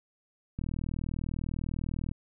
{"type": "click train", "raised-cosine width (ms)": 5, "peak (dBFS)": -22, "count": 62, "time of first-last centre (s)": [0.59, 2.115], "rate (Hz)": 40, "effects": []}